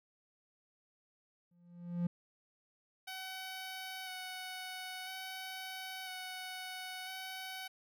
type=tone with exponential growth; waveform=triangle; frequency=174 Hz; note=F3; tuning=6 cents flat; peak=-27 dBFS; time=1.51-2.07 s; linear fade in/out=5 ms; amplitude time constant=120 ms
type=tone with vibrato; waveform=10% pulse; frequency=749 Hz; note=F#5; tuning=21 cents sharp; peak=-34 dBFS; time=3.07-7.68 s; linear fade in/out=10 ms; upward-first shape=square; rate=0.5 Hz; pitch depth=14 cents each way
effects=none